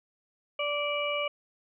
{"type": "harmonic tone", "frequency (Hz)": 583, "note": "D5", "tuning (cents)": -13, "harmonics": [1, 2, 4, 5], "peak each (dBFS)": [-31, -35, -33, -35], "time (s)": [0.59, 1.28], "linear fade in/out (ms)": 5, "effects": []}